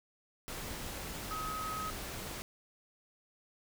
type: tone in noise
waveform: sine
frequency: 1270 Hz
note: D#6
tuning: 35 cents sharp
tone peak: -37 dBFS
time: 1.31-1.9 s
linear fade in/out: 0 ms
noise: pink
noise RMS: -42 dBFS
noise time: 0.48-2.42 s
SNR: +2 dB
effects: none